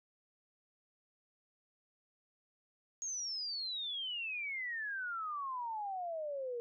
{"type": "exponential sweep", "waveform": "sine", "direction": "down", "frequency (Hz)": [6645, 466.2], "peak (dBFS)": -37, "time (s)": [3.02, 6.6], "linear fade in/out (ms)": 0, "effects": []}